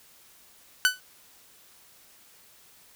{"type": "tone with exponential decay", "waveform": "sawtooth", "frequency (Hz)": 1500, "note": "F#6", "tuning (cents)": 23, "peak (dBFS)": -11, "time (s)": [0.85, 1], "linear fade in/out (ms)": 0, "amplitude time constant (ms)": 31, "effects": ["white hiss -56 dBFS RMS until 2.95 s"]}